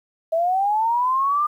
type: linear sweep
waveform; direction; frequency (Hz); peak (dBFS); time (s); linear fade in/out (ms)
sine; up; 640 to 1211; -17; 0.32-1.47; 10
effects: 9-bit